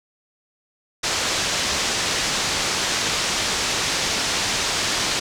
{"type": "low-pass noise", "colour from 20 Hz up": "white", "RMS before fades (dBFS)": -23, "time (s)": [1.03, 5.2], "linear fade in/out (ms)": 10, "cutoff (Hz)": 6700, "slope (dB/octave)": 24, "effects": []}